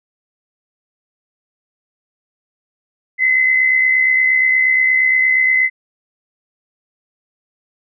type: tone pair together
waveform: sine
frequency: 1975.5 / 2044 Hz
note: B6 / C7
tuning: 0 / -41 cents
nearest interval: minor second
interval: 59 cents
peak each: -21 / -11 dBFS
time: 3.18-5.7 s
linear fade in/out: 50 ms
effects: none